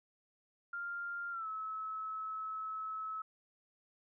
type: tone with pitch glide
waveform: sine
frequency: 1396.9 to 1295.8 Hz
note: F6 to E6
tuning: 0 to -30 cents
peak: -38 dBFS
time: 0.73-3.22 s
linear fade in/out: 5 ms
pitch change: -130 cents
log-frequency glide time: 1.31-1.47 s
effects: none